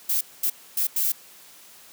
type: noise bursts at uneven times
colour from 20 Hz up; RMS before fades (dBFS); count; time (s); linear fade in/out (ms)
violet; -23; 4; 0.09-0.21 / 0.43-0.5 / 0.77-0.87 / 0.96-1.12; 5
effects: white hiss -49 dBFS RMS until 1.92 s + high-pass 150 Hz 12 dB/octave